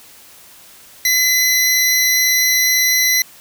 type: tone pair together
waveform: 25% pulse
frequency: 2024 / 5786 Hz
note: B6 / F#8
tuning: +42 / -40 cents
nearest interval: octave + tritone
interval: 1818 cents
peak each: -11 dBFS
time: 1.05-3.22 s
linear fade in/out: 2 ms
effects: white hiss -43 dBFS RMS until 3.4 s